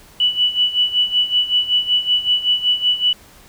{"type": "tone with tremolo", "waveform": "sine", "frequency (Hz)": 2960, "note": "F#7", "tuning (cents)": 0, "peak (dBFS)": -11, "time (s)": [0.2, 3.13], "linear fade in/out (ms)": 2, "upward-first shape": "sine", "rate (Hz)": 5.3, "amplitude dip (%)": 80, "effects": ["pink hiss -46 dBFS RMS until 3.48 s"]}